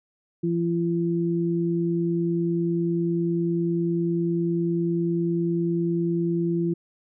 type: tone pair together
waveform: sine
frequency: 170 / 340 Hz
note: F3 / F4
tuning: -46 / -46 cents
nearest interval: octave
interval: 1200 cents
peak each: -24 dBFS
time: 0.43-6.74 s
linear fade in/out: 10 ms
effects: none